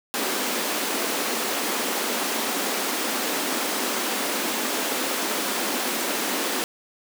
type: high-pass noise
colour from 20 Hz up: pink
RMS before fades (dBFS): -26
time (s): 0.14-6.64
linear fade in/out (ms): 0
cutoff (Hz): 220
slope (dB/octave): 48
effects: none